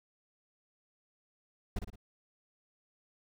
brown noise with echo, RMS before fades -32 dBFS, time 1.76-1.79 s, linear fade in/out 5 ms, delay 56 ms, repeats 3, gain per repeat -6 dB, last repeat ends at 1.958 s, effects none

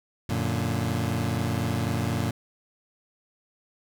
25% pulse chord, Gb augmented, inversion none, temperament equal, 92.5 / 116.54 / 146.83 Hz, Gb2 / Bb2 / D3, 0 / 0 / 0 cents, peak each -26 / -24 / -28 dBFS, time 0.29-2.31 s, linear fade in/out 5 ms, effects none

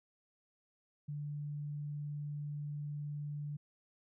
sine tone, 146.83 Hz, D3, in tune, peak -38 dBFS, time 1.08-3.57 s, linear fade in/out 10 ms, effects none

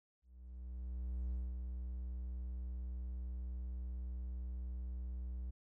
triangle tone with ADSR envelope, 61.74 Hz, B1, in tune, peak -34 dBFS, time 0.22-5.51 s, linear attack 1100 ms, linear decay 210 ms, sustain -4 dB, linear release 11 ms, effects none

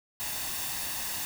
white noise with comb filter, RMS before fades -34 dBFS, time 0.2-1.25 s, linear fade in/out 0 ms, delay 1.1 ms, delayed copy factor +0.5, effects none

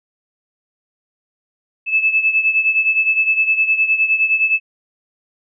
sine beating tone pair, 2612 / 2621.7 Hz, E7 / E7, -17 / -10 cents, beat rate 9.7 Hz, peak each -14 / -19 dBFS, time 1.86-4.6 s, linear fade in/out 50 ms, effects none

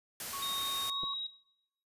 white noise, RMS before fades -40 dBFS, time 0.2-0.9 s, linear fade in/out 2 ms
sine tone, 1108.7 Hz, C#6, in tune, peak -39 dBFS, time 0.33-1.14 s, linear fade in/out 5 ms
sine tone with pitch glide, 3720 to 3818 Hz, A#7 to A#7, -4 to +41 cents, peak -34 dBFS, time 0.42-1.27 s, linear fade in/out 5 ms, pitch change +45 cents, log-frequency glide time 0.83-1.04 s
clicks, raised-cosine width 2 ms, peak -34 dBFS, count 2, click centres 1.033 / 1.039 s
effects noise-tail reverb RT60 0.8 s tail -21 dB re dry + resampled to 32000 Hz

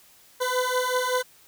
20% pulse beating tone pair, 501 / 506.3 Hz, B4 / B4, +25 / +43 cents, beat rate 5.3 Hz, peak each -21 dBFS, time 0.4-1.23 s, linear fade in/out 20 ms, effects white hiss -55 dBFS RMS until 1.47 s

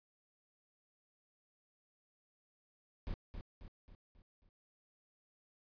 brown noise with echo, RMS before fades -39 dBFS, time 3.07-3.14 s, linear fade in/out 0 ms, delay 270 ms, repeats 5, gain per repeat -6 dB, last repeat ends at 4.49 s, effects resampled to 11025 Hz

